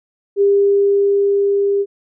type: tone with level ramp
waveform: sine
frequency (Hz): 400.5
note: G4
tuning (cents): +37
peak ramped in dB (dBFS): -9 to -13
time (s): 0.36-1.86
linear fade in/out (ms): 50
effects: none